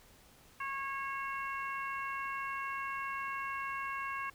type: harmonic tone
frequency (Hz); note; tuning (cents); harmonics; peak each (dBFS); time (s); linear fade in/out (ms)
547; C#5; -23; 2 / 3 / 4 / 5; -38 / -42 / -44 / -46; 0.6-4.3; 5
effects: pink hiss -61 dBFS RMS until 4.34 s